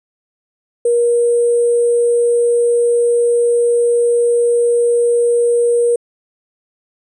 sine tone with sample-and-hold, 475.9 Hz, A#4, 36 cents sharp, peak -10 dBFS, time 0.85-5.96 s, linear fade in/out 5 ms, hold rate 8820 Hz, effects resampled to 32000 Hz

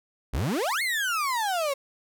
35% pulse exponential two-way sweep, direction up then down, 51.91 to 2204 to 535 Hz, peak -23 dBFS, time 0.33-1.74 s, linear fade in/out 10 ms, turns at 0.82 s, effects none

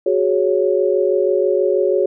sine chord, F# suspended second, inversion none, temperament just, 370 / 416.2 / 555 Hz, F#4 / G#4 / C#5, 0 / +4 / +2 cents, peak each -17 / -18 / -18 dBFS, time 0.06-2.06 s, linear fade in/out 5 ms, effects none

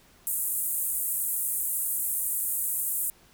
white band-pass noise, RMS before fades -29 dBFS, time 0.27-3.1 s, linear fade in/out 0 ms, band 8200 to 16000 Hz, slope 48 dB/octave, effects pink hiss -58 dBFS RMS until 3.33 s

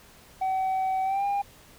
sine tone with pitch glide, 759 to 804.1 Hz, F#5 to G5, +44 to +44 cents, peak -21 dBFS, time 0.41-1.42 s, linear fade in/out 10 ms, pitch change +100 cents, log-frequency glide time 1.03-1.25 s, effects tanh soft clip ceiling -23 dBFS + pink hiss -53 dBFS RMS until 1.78 s

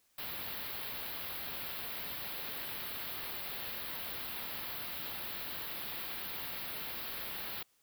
white band-stop noise, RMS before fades -41 dBFS, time 0.18-7.63 s, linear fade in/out 5 ms, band 4500 to 12000 Hz, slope 48 dB/octave, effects white hiss -72 dBFS RMS until 7.82 s

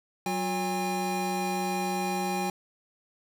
square tone cluster, 186.9 / 359.8 / 811 Hz, F#3 / F#4 / G#5, +18 / -48 / -41 cents, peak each -33 / -35 / -31 dBFS, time 0.26-2.5 s, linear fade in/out 2 ms, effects none

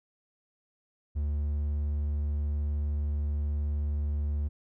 triangle tone, 73.42 Hz, D2, in tune, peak -25 dBFS, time 1.15-4.49 s, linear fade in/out 20 ms, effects none

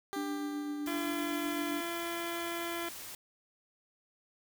15% pulse tone with exponential decay, 396 Hz, G4, 18 cents sharp, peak -30 dBFS, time 0.13-2.39 s, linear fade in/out 0 ms, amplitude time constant 490 ms
sine tone with tremolo, 293.7 Hz, D4, in tune, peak -33 dBFS, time 0.16-1.81 s, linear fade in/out 5 ms, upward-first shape triangle, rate 7.8 Hz, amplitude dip 35%
white noise, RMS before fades -45 dBFS, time 0.86-3.15 s, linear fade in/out 2 ms
harmonic tone, 340 Hz, F4, 46 cents flat, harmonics 1 / 2 / 3 / 4 / 5 / 6 / 7 / 9 / 10, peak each -39 / -42 / -44 / -45 / -46 / -47 / -47 / -49 / -49 dBFS, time 0.87-2.89 s, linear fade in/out 5 ms
effects none

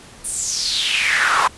brown noise with high-pass filter sweep, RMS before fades -19 dBFS, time 0.24-1.48 s, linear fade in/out 10 ms, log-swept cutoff 9900 to 1000 Hz, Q 5.4, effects pink hiss -42 dBFS RMS until 1.57 s + resampled to 24000 Hz

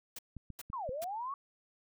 white noise bursts, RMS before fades -44 dBFS, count 3, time 0.16-1.044 s, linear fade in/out 5 ms, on 28 ms, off 400 ms
clicks, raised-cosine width 5 ms, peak -32 dBFS, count 4, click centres 0.367 / 0.503 / 0.701 / 0.892 s
sine linear two-way sweep, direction down then up, 1136 to 488.7 to 1136 Hz, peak -36 dBFS, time 0.73-1.34 s, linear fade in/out 2 ms, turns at 0.9 s
effects none

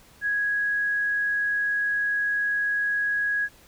sine tone, 1661.2 Hz, G#6, in tune, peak -22 dBFS, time 0.21-3.49 s, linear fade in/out 50 ms, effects pink hiss -54 dBFS RMS until 3.67 s

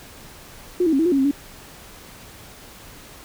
sine tone with pitch steps, 358.2 / 321.4 / 271.2 / 325 / 355.9 / 276.3 / 267.1 / 283.9 Hz, F4 / E4 / C#4 / E4 / F4 / C#4 / C4 / C#4, +44 / -44 / -38 / -24 / +33 / -6 / +36 / +41 cents, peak -15 dBFS, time 0.8-1.312 s, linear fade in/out 5 ms, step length 64 ms, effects pink hiss -43 dBFS RMS until 3.24 s

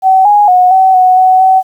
sine tone with pitch steps, 760 / 827 / 729 / 759 / 739 / 747 / 757 Hz, F#5 / G#5 / F#5 / F#5 / F#5 / F#5 / F#5, +46 / -8 / -26 / +44 / -2 / +16 / +39 cents, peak -3 dBFS, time 0.02-1.63 s, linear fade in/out 50 ms, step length 230 ms, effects 7-bit

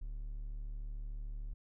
triangle tone, 36.71 Hz, D1, in tune, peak -37 dBFS, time 0.01-1.54 s, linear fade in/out 10 ms, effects none

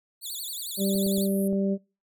10% pulse tone with vibrato, 3925 Hz, B7, 11 cents flat, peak -26 dBFS, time 0.21-1.28 s, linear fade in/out 50 ms, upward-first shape sine, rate 11 Hz, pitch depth 260 cents each way
pink band-pass noise, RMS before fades -41 dBFS, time 0.74-1.48 s, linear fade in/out 5 ms, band 9900 to 13000 Hz, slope 96 dB/octave
harmonic tone, 196 Hz, G3, in tune, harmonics 1 / 2 / 3, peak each -24 / -30 / -32 dBFS, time 0.77-1.78 s, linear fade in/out 50 ms
clicks, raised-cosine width 2 ms, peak -26 dBFS, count 4, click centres 0.953 / 1.064 / 1.181 / 1.529 s
effects noise-tail reverb RT60 0.3 s tail -23 dB re dry

